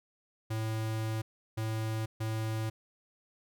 square tone bursts at uneven times, 110.5 Hz, A2, 8 cents sharp, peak -32 dBFS, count 3, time 0.5-1.22 / 1.57-2.06 / 2.2-2.7 s, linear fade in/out 10 ms, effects none

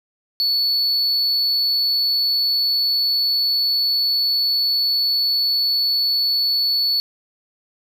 triangle tone, 4435 Hz, C#8, in tune, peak -15 dBFS, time 0.4-7 s, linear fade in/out 0 ms, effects none

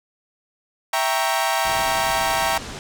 sawtooth chord, E diminished seventh, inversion none, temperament equal, 659.3 / 784 / 932.3 / 1108.7 Hz, E5 / G5 / Bb5 / Db6, 0 / 0 / 0 / 0 cents, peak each -21 / -20 / -20 / -24 dBFS, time 0.93-2.58 s, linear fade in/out 5 ms
pink low-pass noise, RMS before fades -34 dBFS, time 1.65-2.79 s, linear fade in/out 0 ms, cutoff 8200 Hz, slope 24 dB/octave
effects none

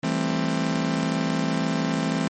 40% pulse chord, A minor seventh, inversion second, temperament just, 165 / 198 / 220 / 264 Hz, E3 / G3 / A3 / C4, +2 / +18 / 0 / +16 cents, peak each -26 / -30 / -28 / -26 dBFS, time 0.03-2.28 s, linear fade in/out 5 ms, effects MP3 32 kbps

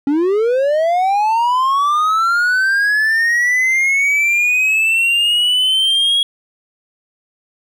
triangle linear sweep, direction up, 271.9 to 3322 Hz, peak -10 dBFS, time 0.07-6.23 s, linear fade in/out 2 ms, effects none

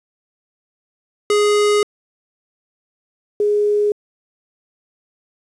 square / sine tone pair in turn, 415.3 / 415.3 Hz, G#4 / G#4, 0 / 0 cents, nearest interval unison, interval 0 cents, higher neither, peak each -13 dBFS, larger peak neither, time 1.3-1.83 / 3.4-3.92 s, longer first, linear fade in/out 2 ms, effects resampled to 24000 Hz + 8-bit

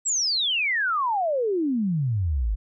sine exponential sweep, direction down, 7902 to 47 Hz, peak -21 dBFS, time 0.05-2.56 s, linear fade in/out 20 ms, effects none

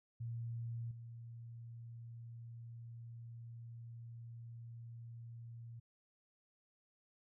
sine tone with level steps, 116.54 Hz, A#2, in tune, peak -40 / -48 dBFS, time 0.2-5.8 s, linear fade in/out 10 ms, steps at 0.91 s, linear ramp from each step 5 ms, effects none

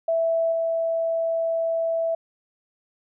sine tone with level steps, 659.3 Hz, E5, in tune, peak -19 / -21 dBFS, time 0.08-2.15 s, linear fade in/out 5 ms, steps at 0.52 s, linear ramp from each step 2 ms, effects none

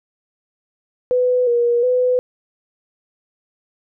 sine tone with pitch steps, 499.1 / 476.4 / 501 Hz, B4 / A#4 / B4, +18 / +38 / +25 cents, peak -13 dBFS, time 1.11-2.19 s, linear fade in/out 0 ms, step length 360 ms, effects none

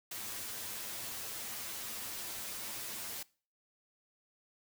white noise with comb filter, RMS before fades -42 dBFS, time 0.11-3.23 s, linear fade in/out 5 ms, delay 9 ms, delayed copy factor +0.75, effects noise-tail reverb RT60 0.4 s tail -22 dB re dry

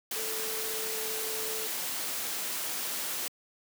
sine tone in noise, 440 Hz, A4, in tune, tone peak -39 dBFS, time 0.16-1.67 s, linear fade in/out 2 ms, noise white, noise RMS -34 dBFS, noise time 0.11-3.28 s, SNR -8 dB, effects high-pass 200 Hz 12 dB/octave

